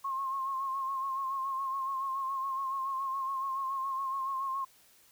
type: tone with vibrato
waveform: sine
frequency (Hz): 1074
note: C6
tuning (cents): +45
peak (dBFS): -31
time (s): 0.04-4.65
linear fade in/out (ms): 10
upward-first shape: sine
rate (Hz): 7.1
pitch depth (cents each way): 42
effects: white hiss -62 dBFS RMS until 5.11 s